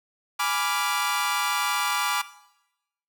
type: chord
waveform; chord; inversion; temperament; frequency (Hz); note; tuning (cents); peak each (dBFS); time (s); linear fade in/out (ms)
sawtooth; G# diminished seventh; none; equal with one note detuned; 830.6 / 987.8 / 1171.3 / 1396.9; G#5 / B5 / D6 / F6; 0 / 0 / -5 / 0; -27 / -26 / -23 / -27; 0.39-2.22; 10
effects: noise-tail reverb RT60 0.9 s tail -17 dB re dry